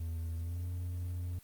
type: tone with pitch glide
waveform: triangle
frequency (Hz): 82.41 to 88.32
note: E2 to F2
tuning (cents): 0 to +20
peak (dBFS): -33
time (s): 0-1.39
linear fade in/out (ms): 5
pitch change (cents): +120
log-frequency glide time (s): 0.35-0.65
effects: white hiss -61 dBFS RMS until 1.43 s + Opus 32 kbps